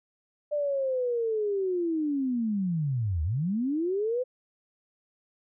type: linear two-way sweep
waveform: sine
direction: down then up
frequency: 598 to 73.42 to 516 Hz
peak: -25 dBFS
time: 0.51-4.24 s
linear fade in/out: 20 ms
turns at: 3.23 s
effects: none